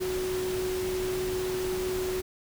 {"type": "tone in noise", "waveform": "sine", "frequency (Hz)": 370, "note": "F#4", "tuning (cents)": 0, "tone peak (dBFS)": -28, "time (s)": [0, 2.22], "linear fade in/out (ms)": 20, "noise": "pink", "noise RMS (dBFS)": -37, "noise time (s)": [0, 2.22], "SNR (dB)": 6, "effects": []}